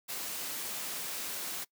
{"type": "noise", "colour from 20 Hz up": "white", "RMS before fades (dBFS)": -38, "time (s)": [0.08, 1.65], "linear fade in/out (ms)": 20, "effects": ["noise-tail reverb RT60 0.1 s tail -23 dB re dry", "high-pass 150 Hz 12 dB/octave"]}